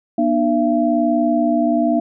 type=tone cluster; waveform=sine; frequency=242.1 / 303 / 676 Hz; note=B3 / D#4 / E5; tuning=-34 / -46 / +43 cents; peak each=-18 dBFS; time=0.18-2 s; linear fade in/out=5 ms; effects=none